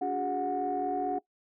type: tone cluster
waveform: sine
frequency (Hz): 286.1 / 363.8 / 408.2 / 733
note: D4 / F#4 / G#4 / F#5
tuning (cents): -45 / -29 / -30 / -16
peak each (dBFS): -34 / -36 / -36 / -29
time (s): 0.01-1.19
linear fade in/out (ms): 10
effects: noise-tail reverb RT60 0.1 s tail -20 dB re dry + tanh soft clip ceiling -21 dBFS